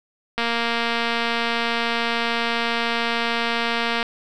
click train, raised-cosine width 0.3 ms, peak -7 dBFS, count 851, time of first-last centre 0.38-4.028 s, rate 233 Hz, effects none

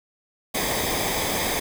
pink noise with comb filter, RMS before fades -25 dBFS, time 0.54-1.6 s, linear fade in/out 10 ms, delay 0.71 ms, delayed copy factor -0.65, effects none

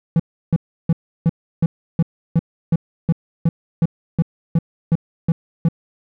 triangle tone bursts, 164.81 Hz, E3, in tune, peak -9 dBFS, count 16, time 0.16-5.686 s, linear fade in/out 2 ms, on 36 ms, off 330 ms, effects none

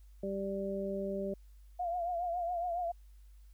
harmonic tone, 196 Hz, G3, in tune, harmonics 1 / 2 / 3, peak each -38 / -38 / -38 dBFS, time 0.23-1.34 s, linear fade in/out 5 ms
sine tone with vibrato, 698.5 Hz, F5, in tune, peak -32 dBFS, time 1.79-2.92 s, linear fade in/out 10 ms, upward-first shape triangle, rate 7.2 Hz, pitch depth 79 cents each way
effects added 50 Hz sine -53 dBFS peak until 3.53 s + white hiss -74 dBFS RMS until 3.53 s

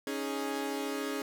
sawtooth chord, C# suspended second, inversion none, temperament equal, 277.2 / 311.1 / 415.3 Hz, C#4 / D#4 / G#4, 0 / 0 / 0 cents, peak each -32 / -36 / -33 dBFS, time 0.07-1.22 s, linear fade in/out 2 ms, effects none

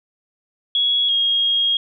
sine tone pair in turn, 3344 / 3264 Hz, G#7 / G#7, +11 / -31 cents, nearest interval unison, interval 42 cents, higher first, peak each -15 dBFS, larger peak neither, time 0.75-1.09 / 1.09-1.77 s, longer second, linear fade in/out 2 ms, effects none

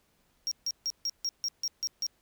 triangle tone bursts, 5588 Hz, F8, in tune, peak -27 dBFS, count 9, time 0.47-2.066 s, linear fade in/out 0 ms, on 44 ms, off 150 ms, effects pink hiss -70 dBFS RMS until 2.21 s

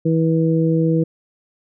harmonic tone, 162.4 Hz, E3, 26 cents flat, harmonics 1 / 2 / 3, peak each -16 / -19 / -21 dBFS, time 0.05-1.04 s, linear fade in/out 10 ms, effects none

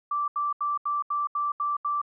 sine tone bursts, 1169 Hz, D6, 8 cents flat, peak -24 dBFS, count 8, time 0.11-2.016 s, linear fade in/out 5 ms, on 170 ms, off 78 ms, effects none

